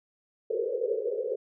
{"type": "band-pass noise", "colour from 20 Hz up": "white", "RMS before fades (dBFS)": -30, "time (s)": [0.5, 1.36], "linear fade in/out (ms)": 5, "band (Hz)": [390, 530], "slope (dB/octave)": 96, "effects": []}